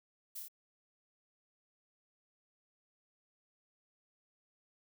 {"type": "noise with echo", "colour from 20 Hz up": "violet", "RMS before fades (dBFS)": -44, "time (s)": [0.35, 0.4], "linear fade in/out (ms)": 10, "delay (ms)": 28, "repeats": 3, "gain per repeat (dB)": -2, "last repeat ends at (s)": 0.484, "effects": []}